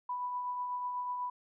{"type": "tone with tremolo", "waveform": "sine", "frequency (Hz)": 989, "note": "B5", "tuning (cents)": 2, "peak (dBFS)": -32, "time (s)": [0.09, 1.3], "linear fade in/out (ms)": 5, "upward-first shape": "triangle", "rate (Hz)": 8.1, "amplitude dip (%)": 35, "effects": []}